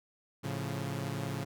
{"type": "chord", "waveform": "sawtooth", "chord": "A augmented", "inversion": "none", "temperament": "equal", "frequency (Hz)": [110, 138.59, 174.61], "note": ["A2", "C#3", "E#3"], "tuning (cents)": [0, 0, 0], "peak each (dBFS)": [-35, -33, -37], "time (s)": [0.43, 1.45], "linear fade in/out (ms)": 20, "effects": []}